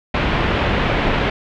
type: low-pass noise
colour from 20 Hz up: pink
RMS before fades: -18 dBFS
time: 0.14-1.3 s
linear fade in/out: 5 ms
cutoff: 3100 Hz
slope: 24 dB/octave
effects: none